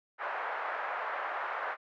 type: band-pass noise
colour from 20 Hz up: white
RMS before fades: -36 dBFS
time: 0.18-1.77 s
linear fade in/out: 50 ms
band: 590 to 1600 Hz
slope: 24 dB/octave
effects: none